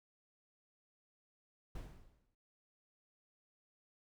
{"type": "noise with exponential decay", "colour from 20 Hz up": "brown", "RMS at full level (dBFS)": -43, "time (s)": [1.75, 2.35], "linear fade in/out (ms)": 5, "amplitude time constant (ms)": 130, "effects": []}